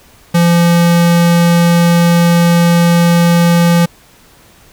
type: tone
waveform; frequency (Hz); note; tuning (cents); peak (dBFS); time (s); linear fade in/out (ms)
square; 171.2; F3; -34; -7; 0.34-3.86; 10
effects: pink hiss -44 dBFS RMS until 4.72 s